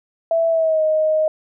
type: tone with pitch glide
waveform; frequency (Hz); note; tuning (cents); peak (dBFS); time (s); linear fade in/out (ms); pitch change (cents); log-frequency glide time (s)
sine; 661 to 623.9; E5 to D#5; +5 to +5; -14; 0.31-1.28; 2; -100; 0.49-0.83
effects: none